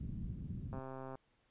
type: low-pass noise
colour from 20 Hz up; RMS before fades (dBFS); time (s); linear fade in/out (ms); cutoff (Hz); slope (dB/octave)
white; -43; 0-0.79; 5; 190; 24
type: click train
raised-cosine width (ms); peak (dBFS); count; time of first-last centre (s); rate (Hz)
1; -33; 57; 0.73-1.154; 132
effects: pink hiss -75 dBFS RMS until 1.5 s + resampled to 8000 Hz